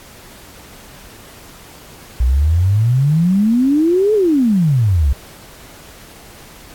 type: exponential two-way sweep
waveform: sine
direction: up then down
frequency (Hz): 58.27 to 440 to 62.9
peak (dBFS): -10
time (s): 2.2-5.13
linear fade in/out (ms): 5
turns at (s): 4.14
effects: pink hiss -40 dBFS RMS until 6.74 s + AAC 64 kbps